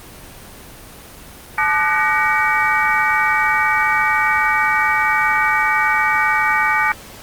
sine tone cluster, 867 / 1208 / 1495 / 1889 / 2278 Hz, A5 / D6 / F#6 / A#6 / C#7, -26 / +48 / +17 / +22 / +47 cents, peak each -20 dBFS, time 1.58-6.92 s, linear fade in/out 2 ms, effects pink hiss -38 dBFS RMS until 7.22 s + Opus 24 kbps

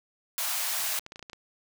white high-pass noise, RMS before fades -30 dBFS, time 0.38-0.99 s, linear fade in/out 0 ms, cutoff 600 Hz, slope 96 dB/octave
clicks, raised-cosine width 0.2 ms, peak -25 dBFS, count 12, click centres 0.802 / 0.842 / 0.89 / 0.922 / 0.995 / 1.064 / 1.121 / 1.159 / 1.194 / 1.227 / 1.298 / 1.332 s
effects none

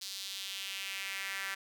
sawtooth tone with high-pass filter sweep, 194.7 Hz, G3, 12 cents flat, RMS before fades -40 dBFS, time 0.01-1.55 s, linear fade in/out 10 ms, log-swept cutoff 4400 to 1700 Hz, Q 2.4, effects none

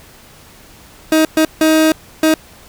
30% pulse tone bursts at uneven times, 315 Hz, D#4, 21 cents sharp, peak -6 dBFS, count 4, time 1.12-1.25 / 1.37-1.45 / 1.61-1.92 / 2.23-2.34 s, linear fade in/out 2 ms, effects pink hiss -42 dBFS RMS until 2.68 s

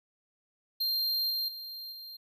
square tone with level steps, 4186 Hz, C8, in tune, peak -28 / -30 / -40 / -43 dBFS, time 0.8-2.17 s, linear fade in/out 10 ms, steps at 1.3 / 1.48 / 1.92 s, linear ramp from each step 5 ms, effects none

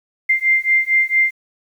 sine beating tone pair, 2093 / 2097.4 Hz, C7 / C7, 0 / +4 cents, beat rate 4.4 Hz, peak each -16 dBFS, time 0.29-1.31 s, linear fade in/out 10 ms, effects 8-bit

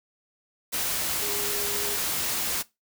sine tone in noise, 410.2 Hz, G#4, 21 cents flat, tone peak -36 dBFS, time 1.21-1.96 s, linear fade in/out 20 ms, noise white, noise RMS -28 dBFS, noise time 0.72-2.63 s, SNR -11 dB, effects noise-tail reverb RT60 0.2 s tail -19 dB re dry

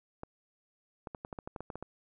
clicks, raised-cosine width 1 ms, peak -26 dBFS, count 12, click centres 0.234 / 1.072 / 1.148 / 1.249 / 1.328 / 1.388 / 1.475 / 1.562 / 1.606 / 1.702 / 1.756 / 1.826 s, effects none

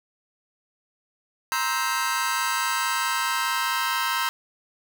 sawtooth chord, C dominant seventh, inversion third, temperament just, 941.9 / 1046.5 / 1308.1 / 1569.8 Hz, Bb5 / C6 / E6 / G6, +18 / 0 / -14 / +2 cents, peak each -25 dBFS, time 1.52-4.29 s, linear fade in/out 0 ms, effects none

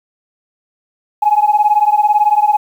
sine beating tone pair, 830.6 / 848.6 Hz, G#5 / G#5, 0 / +37 cents, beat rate 18 Hz, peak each -11 dBFS, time 1.22-2.57 s, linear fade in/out 10 ms, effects tanh soft clip ceiling -2 dBFS + 7-bit

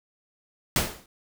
pink noise with exponential decay, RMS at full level -19 dBFS, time 0.76-1.06 s, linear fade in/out 2 ms, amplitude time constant 64 ms, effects none

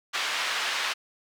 pink band-pass noise, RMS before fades -29 dBFS, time 0.13-0.94 s, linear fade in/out 20 ms, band 1300 to 4200 Hz, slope 12 dB/octave, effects none

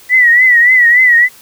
sine tone with vibrato, 1953 Hz, B6, 20 cents flat, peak -4 dBFS, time 0.09-1.29 s, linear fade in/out 50 ms, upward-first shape triangle, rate 3.5 Hz, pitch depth 100 cents each way, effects white hiss -40 dBFS RMS until 1.41 s

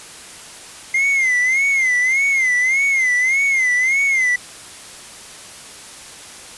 triangle tone with vibrato, 2093 Hz, C7, in tune, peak -12 dBFS, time 0.94-4.36 s, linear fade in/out 5 ms, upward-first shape sine, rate 1.7 Hz, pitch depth 110 cents each way, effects white hiss -37 dBFS RMS until 6.57 s + resampled to 24000 Hz

